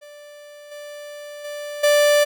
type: tone with level steps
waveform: 45% pulse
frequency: 587.3 Hz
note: D5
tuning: in tune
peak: -40 / -34 / -29 / -13 dBFS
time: 0.01-2.25 s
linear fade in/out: 20 ms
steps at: 0.71 / 1.44 / 1.83 s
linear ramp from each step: 10 ms
effects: none